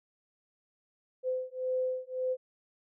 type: beating tone pair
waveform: sine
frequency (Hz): 511 / 512.8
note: C5 / C5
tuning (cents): -41 / -35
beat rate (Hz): 1.8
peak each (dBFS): -33 / -33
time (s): 1.23-2.37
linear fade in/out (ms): 50
effects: none